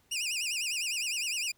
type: tone with vibrato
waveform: 20% pulse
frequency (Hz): 2637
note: E7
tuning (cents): 0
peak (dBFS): -25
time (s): 0.11-1.52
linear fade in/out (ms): 10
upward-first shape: sine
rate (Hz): 9.9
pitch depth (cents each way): 180
effects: pink hiss -68 dBFS RMS until 1.57 s